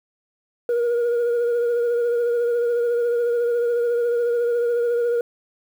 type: tone with vibrato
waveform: sine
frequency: 475.3 Hz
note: A#4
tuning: 34 cents sharp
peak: -15 dBFS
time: 0.69-5.21 s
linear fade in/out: 2 ms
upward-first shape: triangle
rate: 14 Hz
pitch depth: 33 cents each way
effects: tanh soft clip ceiling -17 dBFS + 8-bit